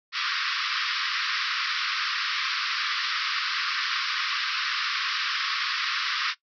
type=band-pass noise; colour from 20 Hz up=pink; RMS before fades=-28 dBFS; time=0.12-6.35 s; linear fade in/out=50 ms; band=1100 to 5400 Hz; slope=96 dB/octave; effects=noise-tail reverb RT60 0.1 s tail -18 dB re dry